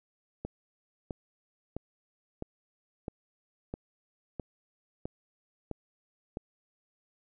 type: click train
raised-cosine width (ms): 2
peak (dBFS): -22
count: 10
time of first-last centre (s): 0.45-6.371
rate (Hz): 1.52
effects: none